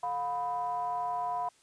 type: ring-modulated tone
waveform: triangle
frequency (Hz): 138.8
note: C#3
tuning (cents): +3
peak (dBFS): -25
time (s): 0.03-1.49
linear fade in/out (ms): 5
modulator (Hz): 852
effects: white hiss -64 dBFS RMS until 1.62 s + resampled to 22050 Hz